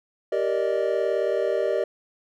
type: chord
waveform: triangle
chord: Eb major seventh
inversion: first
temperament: just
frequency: 388.9 / 466.7 / 583.4 / 622.3 Hz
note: G4 / Bb4 / D5 / Eb5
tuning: -14 / +2 / -12 / 0 cents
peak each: -25 dBFS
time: 0.32-1.84 s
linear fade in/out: 5 ms
effects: none